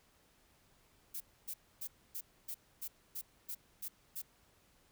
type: noise bursts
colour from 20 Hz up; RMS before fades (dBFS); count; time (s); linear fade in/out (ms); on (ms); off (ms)
violet; -42; 10; 1.14-4.22; 10; 65; 270
effects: pink hiss -69 dBFS RMS until 4.91 s